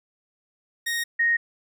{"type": "tone pair in turn", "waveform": ["sawtooth", "sine"], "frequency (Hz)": [1864.7, 1864.7], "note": ["A#6", "A#6"], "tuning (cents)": [0, 0], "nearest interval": "unison", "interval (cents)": 0, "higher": "neither", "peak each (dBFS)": [-21, -18], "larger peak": "second", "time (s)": [[0.86, 1.04], [1.19, 1.37]], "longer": "neither", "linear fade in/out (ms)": 10, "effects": []}